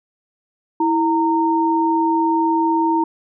sine tone pair together, 327.2 / 921 Hz, E4 / A#5, -13 / -21 cents, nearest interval octave + tritone, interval 1792 cents, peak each -17 dBFS, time 0.8-3.04 s, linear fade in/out 5 ms, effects none

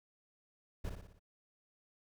brown noise with echo, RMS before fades -38 dBFS, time 0.84-0.9 s, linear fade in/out 10 ms, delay 59 ms, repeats 5, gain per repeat -5 dB, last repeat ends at 1.195 s, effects none

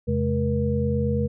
sine tone cluster, 84.9 / 133.9 / 213 / 476.8 Hz, F2 / C3 / G#3 / A#4, -48 / +40 / +44 / +39 cents, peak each -26 dBFS, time 0.07-1.28 s, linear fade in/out 20 ms, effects none

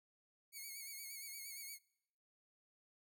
5% pulse tone with vibrato, 2217 Hz, C#7, in tune, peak -38 dBFS, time 0.52-1.79 s, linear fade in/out 50 ms, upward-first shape sine, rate 8.6 Hz, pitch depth 57 cents each way, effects noise-tail reverb RT60 0.8 s tail -24 dB re dry

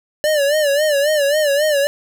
square tone with vibrato, 587.3 Hz, D5, in tune, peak -14 dBFS, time 0.24-1.87 s, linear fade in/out 0 ms, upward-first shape sine, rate 3.7 Hz, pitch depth 100 cents each way, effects none

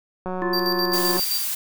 click train, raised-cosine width 1 ms, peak -16 dBFS, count 173, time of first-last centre 0.26-1.195 s, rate 184 Hz
harmonic tone, 349.2 Hz, F4, in tune, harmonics 1 / 3 / 5, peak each -24 / -29 / -31 dBFS, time 0.42-1.17 s, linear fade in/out 0 ms
square tone with tremolo, 4699 Hz, D8, in tune, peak -23 dBFS, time 0.53-1.44 s, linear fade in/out 5 ms, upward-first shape square, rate 7.7 Hz, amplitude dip 65%
blue noise, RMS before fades -26 dBFS, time 0.93-1.55 s, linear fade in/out 5 ms
effects none

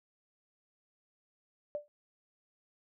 sine tone with exponential decay, 589 Hz, D5, 5 cents sharp, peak -30 dBFS, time 1.75-1.88 s, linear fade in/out 0 ms, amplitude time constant 27 ms, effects none

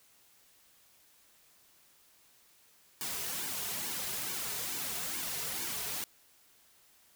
white noise with flanger, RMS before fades -37 dBFS, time 3.01-6.04 s, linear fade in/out 0 ms, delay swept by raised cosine 1.5 to 3.7 ms, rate 2.3 Hz, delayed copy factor -0.7, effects white hiss -64 dBFS RMS until 7.15 s

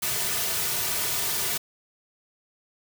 white noise with comb filter, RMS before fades -27 dBFS, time 0.02-1.58 s, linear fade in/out 10 ms, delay 3.7 ms, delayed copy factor -0.85, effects none

